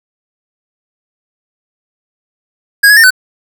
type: tone with pitch steps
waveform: square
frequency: 1644 / 1685 / 1813 / 1510 Hz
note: G#6 / G#6 / A#6 / F#6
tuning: -18 / +25 / -49 / +35 cents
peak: -3 dBFS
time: 2.83-3.106 s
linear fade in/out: 10 ms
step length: 69 ms
effects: none